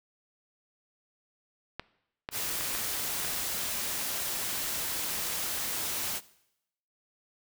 clicks, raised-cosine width 0.3 ms, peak -18 dBFS, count 5, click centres 1.796 / 2.289 / 2.609 / 2.75 / 3.248 s
white noise, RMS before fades -33 dBFS, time 2.31-6.21 s, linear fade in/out 50 ms
effects noise-tail reverb RT60 0.8 s tail -19 dB re dry

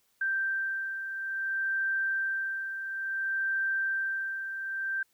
sine beating tone pair, 1568 / 1568.58 Hz, G6 / G6, 0 / +1 cents, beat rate 0.58 Hz, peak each -37 / -29 dBFS, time 0.21-5.03 s, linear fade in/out 5 ms, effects white hiss -71 dBFS RMS until 5.13 s

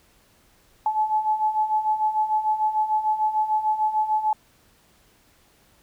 sine beating tone pair, 856 / 862.7 Hz, A5 / A5, -48 / -34 cents, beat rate 6.7 Hz, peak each -26 / -21 dBFS, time 0.86-4.33 s, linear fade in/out 2 ms, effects pink hiss -59 dBFS RMS until 5.82 s

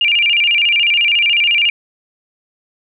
sine tone with vibrato, 2584 Hz, E7, 35 cents flat, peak -10 dBFS, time 0.01-1.7 s, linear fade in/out 2 ms, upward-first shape square, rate 14 Hz, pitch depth 160 cents each way, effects none

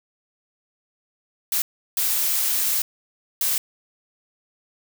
blue noise bursts at uneven times, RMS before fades -22 dBFS, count 3, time 1.52-1.62 / 1.97-2.82 / 3.41-3.58 s, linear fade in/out 2 ms, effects none

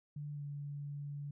sine tone with pitch glide, 146.83 to 143.89 Hz, D3 to D3, 0 to -35 cents, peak -40 dBFS, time 0.16-1.31 s, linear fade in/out 5 ms, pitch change -35 cents, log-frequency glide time 0.33-0.42 s, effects none

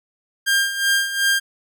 sawtooth tone with tremolo, 1601 Hz, G6, 36 cents sharp, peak -11 dBFS, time 0.46-1.4 s, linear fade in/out 20 ms, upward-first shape sine, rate 2.7 Hz, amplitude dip 70%, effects none

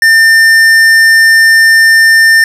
sine tone with tanh clipping, 1800 Hz, A6, 39 cents sharp, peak -4 dBFS, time 0.02-2.44 s, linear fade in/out 2 ms, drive 14 dB, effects none

